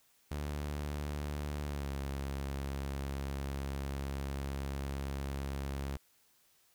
sawtooth tone with pitch glide, 73.42 to 68.9 Hz, D2 to C#2, 0 to -10 cents, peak -32 dBFS, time 0.31-5.97 s, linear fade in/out 5 ms, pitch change -110 cents, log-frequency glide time 1.64-1.91 s, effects white hiss -69 dBFS RMS until 6.74 s

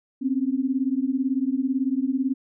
sine beating tone pair, 255.7 / 273.7 Hz, C4 / C#4, -40 / -22 cents, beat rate 18 Hz, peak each -24 dBFS, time 0.21-2.34 s, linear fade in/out 20 ms, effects none

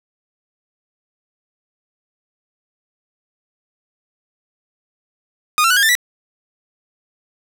sawtooth tone with pitch steps, 1231 / 1350.2 / 1480.9 / 1624.3 / 1781.6 / 1954.1 Hz, D#6 / E6 / F#6 / G#6 / A6 / B6, -19 / +41 / +1 / -39 / +21 / -19 cents, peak -8 dBFS, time 5.58-5.952 s, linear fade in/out 0 ms, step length 62 ms, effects none

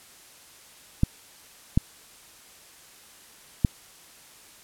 clicks, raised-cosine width 5 ms, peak -6 dBFS, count 3, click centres 1.034 / 1.775 / 3.648 s, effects white hiss -51 dBFS RMS until 4.63 s + low-pass 12000 Hz 12 dB/octave

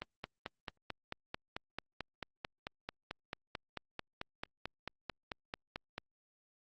click train, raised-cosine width 0.3 ms, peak -23 dBFS, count 28, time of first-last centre 0.02-5.98 s, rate 4.53 Hz, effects Opus 24 kbps

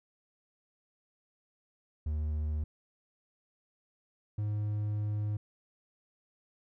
triangle tone pair in turn, 76.2 / 105.01 Hz, D#2 / G#2, -36 / +20 cents, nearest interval tritone, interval 556 cents, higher second, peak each -28 dBFS, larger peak neither, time 2.06-2.64 / 4.38-5.37 s, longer second, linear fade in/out 5 ms, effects none

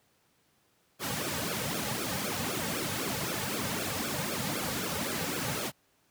pink noise with flanger, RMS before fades -33 dBFS, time 0.99-5.72 s, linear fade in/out 50 ms, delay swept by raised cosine 1 to 3 ms, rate 3.9 Hz, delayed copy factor -1, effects pink hiss -69 dBFS RMS until 6.1 s + high-pass 100 Hz 12 dB/octave

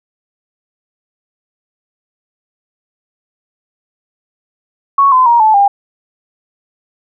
sine tone with pitch steps, 1108.7 / 1022.6 / 943.1 / 869.9 / 802.3 Hz, C#6 / C6 / A#5 / A5 / G5, 0 / -40 / +20 / -20 / +40 cents, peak -5 dBFS, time 4.98-5.68 s, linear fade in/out 5 ms, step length 140 ms, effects none

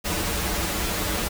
pink noise with comb filter, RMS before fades -26 dBFS, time 0.04-1.29 s, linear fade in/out 20 ms, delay 7.7 ms, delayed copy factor -0.9, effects none

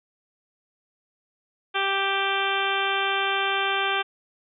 harmonic tone with a mistuned harmonic, 392.1 Hz, G4, in tune, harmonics 1 / 2 / 3 / 4 / 5 / 6 / 7 / 8 / 9, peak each -31 / -29 / -29 / -28 / -37 / -31 / -33 / -31 / -35 dBFS, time 1.74-4.03 s, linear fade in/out 20 ms, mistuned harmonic 7, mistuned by -16 cents, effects none

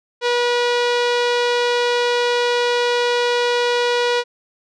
sawtooth tone with low-pass filter, 483.9 Hz, B4, 35 cents flat, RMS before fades -18 dBFS, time 0.21-4.24 s, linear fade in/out 50 ms, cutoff 4300 Hz, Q 1.5, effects none

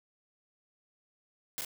white noise with echo, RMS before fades -36 dBFS, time 1.58-1.61 s, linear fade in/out 0 ms, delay 38 ms, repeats 1, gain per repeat -2 dB, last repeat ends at 1.648 s, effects none

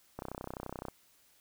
click train, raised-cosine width 1 ms, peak -25 dBFS, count 23, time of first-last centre 0.19-0.884 s, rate 31.7 Hz, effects white hiss -66 dBFS RMS until 1.4 s

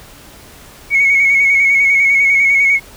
sine tone with vibrato, 2211 Hz, C#7, 5 cents flat, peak -7 dBFS, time 0.9-2.8 s, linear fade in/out 50 ms, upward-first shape square, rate 10 Hz, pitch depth 27 cents each way, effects tanh soft clip ceiling -3 dBFS + pink hiss -39 dBFS RMS until 2.96 s

